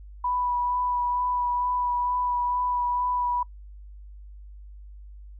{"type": "tone with vibrato", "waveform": "sine", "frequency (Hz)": 984, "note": "B5", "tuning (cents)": -7, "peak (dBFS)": -23, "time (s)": [0.24, 3.43], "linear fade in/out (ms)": 5, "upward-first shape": "sine", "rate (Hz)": 2.2, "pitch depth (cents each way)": 14, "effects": ["noise-tail reverb RT60 0.1 s tail -25 dB re dry", "added 50 Hz sine -41 dBFS peak until 5.39 s"]}